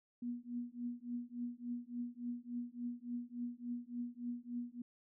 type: tone with tremolo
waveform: sine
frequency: 241.4 Hz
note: B3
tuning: 39 cents flat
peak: -36 dBFS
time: 0.22-4.82 s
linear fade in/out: 5 ms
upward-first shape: triangle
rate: 3.5 Hz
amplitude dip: 100%
effects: none